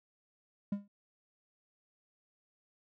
triangle tone with exponential decay, 202 Hz, G#3, 48 cents flat, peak -26 dBFS, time 0.72-0.88 s, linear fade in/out 5 ms, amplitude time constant 34 ms, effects none

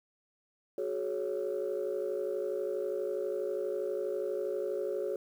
sine chord, F# suspended second, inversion none, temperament equal with one note detuned, 370 / 422.3 / 554.4 Hz, F#4 / G#4 / C#5, 0 / +29 / 0 cents, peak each -35 / -34 / -35 dBFS, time 0.78-5.16 s, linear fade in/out 2 ms, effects tanh soft clip ceiling -25 dBFS + 10-bit

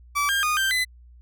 30% pulse tone with pitch steps, 1154 / 1604 / 1229 / 1568 / 2014 Hz, D6 / G6 / D#6 / G6 / B6, -31 / +39 / -22 / 0 / +33 cents, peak -18 dBFS, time 0.15-0.85 s, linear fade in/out 20 ms, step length 140 ms, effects added 60 Hz sine -46 dBFS peak until 1.21 s

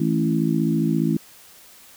harmonic tone with a mistuned harmonic, 54.9 Hz, A1, 3 cents flat, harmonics 3 / 4 / 5 / 6, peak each -22 / -23 / -24 / -25 dBFS, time 0-1.17 s, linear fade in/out 5 ms, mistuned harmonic 3, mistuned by -21 cents, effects white hiss -48 dBFS RMS until 1.96 s

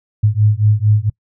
sine beating tone pair, 103.83 / 108.23 Hz, G#2 / A2, 0 / -28 cents, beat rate 4.4 Hz, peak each -13 dBFS, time 0.23-1.1 s, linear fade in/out 10 ms, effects noise-tail reverb RT60 0.1 s tail -25 dB re dry

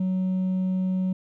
triangle tone with hard clipping, 186.2 Hz, F#3, 11 cents sharp, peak -21 dBFS, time 0-1.13 s, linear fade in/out 5 ms, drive 1 dB, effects none

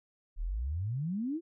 sine exponential sweep, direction up, 34.65 to 349.2 Hz, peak -31 dBFS, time 0.36-1.41 s, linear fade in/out 50 ms, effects none

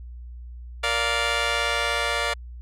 10% pulse chord, Bb major, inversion none, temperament just, 466.2 / 582.7 / 699.2 Hz, Bb4 / D5 / F5, 0 / -14 / +2 cents, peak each -20 / -18 / -19 dBFS, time 0.83-2.34 s, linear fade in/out 10 ms, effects added 60 Hz sine -36 dBFS peak until 2.61 s + low-pass 8000 Hz 12 dB/octave

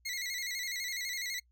20% pulse tone with vibrato, 2056 Hz, C7, 31 cents flat, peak -30 dBFS, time 0.05-1.4 s, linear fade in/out 10 ms, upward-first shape square, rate 12 Hz, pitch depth 72 cents each way, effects noise-tail reverb RT60 0.1 s tail -25 dB re dry + added 60 Hz sine -65 dBFS peak until 1.51 s

